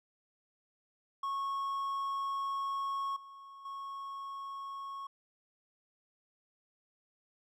triangle tone with level steps, 1099 Hz, C#6, 15 cents flat, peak -31 / -47 / -38 dBFS, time 1.23-5.07 s, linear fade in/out 5 ms, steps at 3.16 / 3.65 s, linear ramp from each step 5 ms, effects none

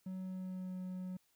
triangle tone with pitch glide, 186.8 to 184.12 Hz, F#3 to F#3, +17 to -8 cents, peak -38 dBFS, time 0.06-1.17 s, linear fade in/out 5 ms, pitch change -25 cents, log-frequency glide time 0.19-0.79 s, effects white hiss -75 dBFS RMS until 1.35 s

